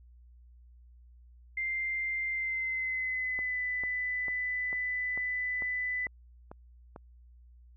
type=tone with pitch glide; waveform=sine; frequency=2093 to 1996.2 Hz; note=C7 to B6; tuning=0 to +18 cents; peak=-30 dBFS; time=1.57-6.07 s; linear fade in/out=5 ms; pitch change=-82 cents; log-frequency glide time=2.29-3.61 s
type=click train; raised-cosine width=1 ms; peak=-30 dBFS; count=9; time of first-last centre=3.39-6.961 s; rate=2.24 Hz
effects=added 60 Hz sine -53 dBFS peak until 7.76 s